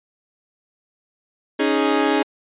sawtooth chord, C# suspended second, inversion none, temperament equal, 277.2 / 311.1 / 415.3 Hz, C#4 / D#4 / G#4, 0 / 0 / 0 cents, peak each -17 dBFS, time 1.59-2.23 s, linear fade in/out 10 ms, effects resampled to 8000 Hz

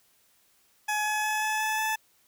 20% pulse tone with pitch steps, 845 / 850.4 / 855.8 / 861.3 / 866.8 / 872.3 Hz, G#5 / G#5 / A5 / A5 / A5 / A5, +30 / +41 / -48 / -37 / -26 / -15 cents, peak -21 dBFS, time 0.88-1.96 s, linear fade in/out 10 ms, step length 180 ms, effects white hiss -65 dBFS RMS until 2.27 s

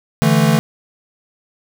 square chord, D suspended second, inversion none, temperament equal with one note detuned, 146.83 / 165.39 / 220 Hz, D3 / E3 / A3, 0 / +6 / 0 cents, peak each -16 dBFS, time 0.22-0.59 s, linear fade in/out 0 ms, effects none

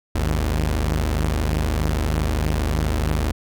sawtooth tone pair together, 52.47 / 77.1 Hz, G#1 / D#2, +18 / -15 cents, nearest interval perfect fifth, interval 667 cents, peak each -18 / -18 dBFS, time 0.15-3.32 s, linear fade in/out 5 ms, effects none

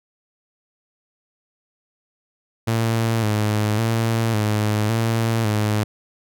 sawtooth tone with vibrato, 110 Hz, A2, in tune, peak -14 dBFS, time 2.67-5.84 s, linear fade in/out 10 ms, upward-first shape square, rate 0.9 Hz, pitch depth 58 cents each way, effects none

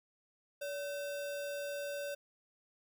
sine tone with sample-and-hold, 572 Hz, D5, 46 cents flat, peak -37 dBFS, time 0.61-2.15 s, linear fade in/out 10 ms, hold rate 2100 Hz, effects none

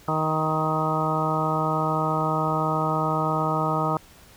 harmonic tone with a mistuned harmonic, 156.9 Hz, D#3, 15 cents sharp, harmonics 1 / 2 / 3 / 4 / 5 / 6 / 7 / 8, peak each -27 / -31 / -32 / -30 / -30 / -30 / -33 / -27 dBFS, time 0.08-3.97 s, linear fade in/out 2 ms, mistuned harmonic 7, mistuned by -22 cents, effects pink hiss -51 dBFS RMS until 4.36 s

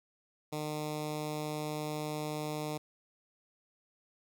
10% pulse tone with notch filter, 151.8 Hz, D#3, 42 cents flat, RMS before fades -37 dBFS, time 0.52-2.78 s, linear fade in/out 10 ms, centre 1700 Hz, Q 1.4, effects none

